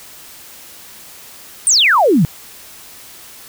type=exponential sweep; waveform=sine; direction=down; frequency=9340 to 137.9 Hz; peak=-8 dBFS; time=1.67-2.25 s; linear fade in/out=0 ms; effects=white hiss -38 dBFS RMS until 3.48 s